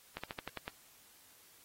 slowing click train, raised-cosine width 0.3 ms, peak -24 dBFS, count 7, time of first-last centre 0.17-0.679 s, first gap 66 ms, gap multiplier 1.1, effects white hiss -62 dBFS RMS until 1.64 s + AAC 48 kbps

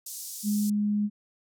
pink band-pass noise, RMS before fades -39 dBFS, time 0.06-0.7 s, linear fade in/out 5 ms, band 5600 to 15000 Hz, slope 24 dB/octave
sine tone, 207.7 Hz, G#3, in tune, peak -23 dBFS, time 0.43-1.1 s, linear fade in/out 50 ms
effects none

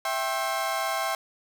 30% pulse chord, C major, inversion first, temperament equal with one note detuned, 659.3 / 784 / 1072.2 Hz, E5 / G5 / C6, 0 / 0 / +42 cents, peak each -28 dBFS, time 0.05-1.15 s, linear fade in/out 2 ms, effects none

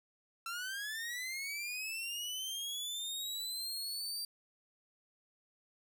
sawtooth linear sweep, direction up, 1337 to 4699 Hz, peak -35 dBFS, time 0.46-4.25 s, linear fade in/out 2 ms, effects none

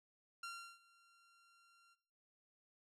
sawtooth tone with ADSR envelope, 1378 Hz, F6, 24 cents flat, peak -40 dBFS, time 0.43-1.96 s, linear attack 5 ms, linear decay 350 ms, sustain -23 dB, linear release 34 ms, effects noise-tail reverb RT60 0.7 s tail -18 dB re dry + low-pass 9000 Hz 12 dB/octave

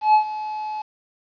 triangle tone with ADSR envelope, 856 Hz, A5, 48 cents flat, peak -8 dBFS, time 0.01-0.82 s, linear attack 130 ms, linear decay 98 ms, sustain -16 dB, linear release 6 ms, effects resampled to 11025 Hz + 8-bit

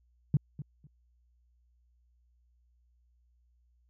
sine tone with echo, 143.5 Hz, D3, 40 cents flat, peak -20 dBFS, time 0.34-0.37 s, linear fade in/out 2 ms, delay 250 ms, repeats 2, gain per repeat -15 dB, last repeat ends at 0.87 s, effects added 60 Hz sine -65 dBFS peak until 3.89 s

